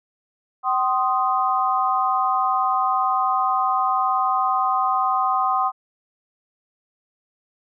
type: chord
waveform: sine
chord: C minor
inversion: second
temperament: equal with one note detuned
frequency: 763.9 / 1046.5 / 1244.5 Hz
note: G5 / C6 / Eb6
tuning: -45 / 0 / 0 cents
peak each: -22 dBFS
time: 0.63-5.72 s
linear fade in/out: 50 ms
effects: none